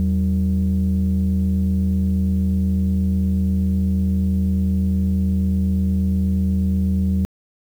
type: tone pair together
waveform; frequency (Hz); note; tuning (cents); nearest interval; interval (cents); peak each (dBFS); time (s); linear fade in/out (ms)
sine; 81.8 / 190.1; E2 / F#3; -13 / +47; octave + minor third; 1460; -17; 0-7.25; 0
effects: tanh soft clip ceiling -12 dBFS + 8-bit